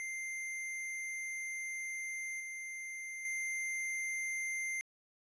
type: tone with level steps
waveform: square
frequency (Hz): 2093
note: C7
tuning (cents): 0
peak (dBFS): -39 / -42 / -36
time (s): 0-4.81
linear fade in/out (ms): 0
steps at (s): 2.4 / 3.25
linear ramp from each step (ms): 2
effects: resampled to 24000 Hz